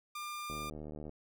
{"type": "tone", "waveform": "sawtooth", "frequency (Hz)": 1198, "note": "D6", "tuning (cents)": 34, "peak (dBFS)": -36, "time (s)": [0.15, 0.7], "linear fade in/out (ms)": 5}
{"type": "click train", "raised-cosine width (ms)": 2, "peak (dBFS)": -32, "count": 46, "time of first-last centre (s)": [0.5, 1.094], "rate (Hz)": 75.8}
{"effects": []}